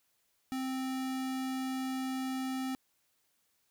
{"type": "tone", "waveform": "square", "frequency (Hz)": 261.6, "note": "C4", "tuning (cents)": 0, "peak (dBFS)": -34, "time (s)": [0.52, 2.75], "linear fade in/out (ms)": 0, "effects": ["white hiss -75 dBFS RMS until 3.7 s"]}